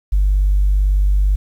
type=tone; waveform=sine; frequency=49 Hz; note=G1; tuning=in tune; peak=-10 dBFS; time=0.12-1.36 s; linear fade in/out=10 ms; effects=tanh soft clip ceiling -7 dBFS + 8-bit